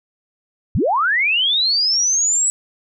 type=linear sweep; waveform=sine; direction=up; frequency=56.3 to 7920 Hz; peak=-14 dBFS; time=0.75-2.5 s; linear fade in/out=0 ms; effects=none